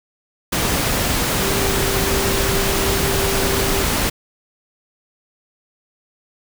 sine tone in noise, 392 Hz, G4, in tune, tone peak -23 dBFS, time 1.42-3.84 s, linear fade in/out 10 ms, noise pink, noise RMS -19 dBFS, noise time 0.52-4.1 s, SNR -7 dB, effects none

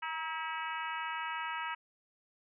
harmonic tone with a mistuned harmonic, 323 Hz, E4, 35 cents flat, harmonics 3 / 4 / 5 / 6 / 7 / 8 / 9, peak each -39 / -41 / -43 / -45 / -46 / -47 / -48 dBFS, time 0.02-1.75 s, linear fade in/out 10 ms, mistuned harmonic 3, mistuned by -40 cents, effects none

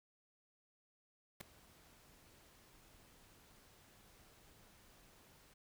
pink noise with ADSR envelope, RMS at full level -44 dBFS, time 1.4-5.54 s, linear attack 11 ms, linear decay 3 ms, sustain -21 dB, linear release 9 ms, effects none

